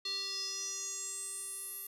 square tone with band-pass filter sweep, 390.1 Hz, G4, 8 cents flat, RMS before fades -40 dBFS, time 0.05-1.87 s, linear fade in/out 5 ms, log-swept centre 4100 to 12000 Hz, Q 7.8, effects none

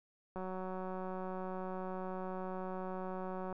click train, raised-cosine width 1 ms, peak -29 dBFS, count 590, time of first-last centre 0.36-3.527 s, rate 186 Hz, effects none

